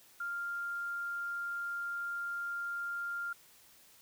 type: tone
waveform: sine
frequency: 1396.9 Hz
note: F6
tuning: in tune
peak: -35 dBFS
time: 0.2-3.33 s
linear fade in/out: 5 ms
effects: white hiss -61 dBFS RMS until 4.01 s